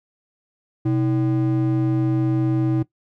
triangle ring-modulated tone, 223.8 Hz, A3, 30 cents sharp, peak -12 dBFS, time 0.85-2.83 s, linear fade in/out 10 ms, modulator 96.6 Hz, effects noise-tail reverb RT60 0.1 s tail -17 dB re dry

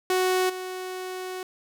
sawtooth tone with level steps, 370 Hz, F#4, in tune, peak -17 / -28 dBFS, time 0.1-1.43 s, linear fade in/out 2 ms, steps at 0.49 s, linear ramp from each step 10 ms, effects none

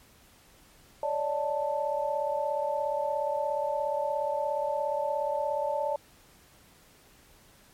sine tone cluster, 564 / 601 / 882 Hz, C#5 / D5 / A5, +30 / +40 / +4 cents, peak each -31 dBFS, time 1.03-5.96 s, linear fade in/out 2 ms, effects pink hiss -58 dBFS RMS until 7.73 s + MP3 64 kbps

